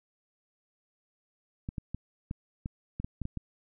clicks, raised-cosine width 5 ms, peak -22 dBFS, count 10, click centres 1.689 / 1.782 / 1.946 / 2.311 / 2.659 / 3 / 3.045 / 3.217 / 3.254 / 3.373 s, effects none

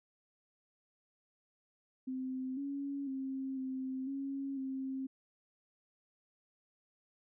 sine tone with pitch steps, 259.4 / 279.7 / 266.7 / 261.7 / 274.2 / 265.7 Hz, C4 / C#4 / C4 / C4 / C#4 / C4, -15 / +16 / +33 / 0 / -19 / +27 cents, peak -36 dBFS, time 2.07-5.07 s, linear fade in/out 10 ms, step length 500 ms, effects none

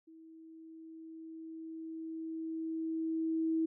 sine tone with level ramp, 323 Hz, E4, 35 cents flat, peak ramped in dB -53 to -28 dBFS, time 0.07-3.66 s, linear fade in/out 10 ms, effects none

